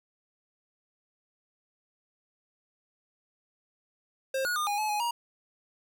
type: tone with pitch steps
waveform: square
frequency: 532 / 1451 / 1214 / 820 / 856 / 836 / 947 Hz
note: C5 / F#6 / D#6 / G#5 / A5 / G#5 / A#5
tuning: +29 / -34 / -43 / -22 / -48 / +11 / +27 cents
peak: -28 dBFS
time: 4.34-5.11 s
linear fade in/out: 5 ms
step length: 110 ms
effects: none